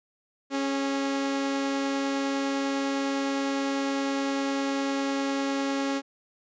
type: tone pair together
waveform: sawtooth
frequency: 274.9 / 417.3 Hz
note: C#4 / G#4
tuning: -14 / +8 cents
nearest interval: perfect fifth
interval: 722 cents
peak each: -22 / -33 dBFS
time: 0.5-6.02 s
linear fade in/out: 50 ms
effects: resampled to 16000 Hz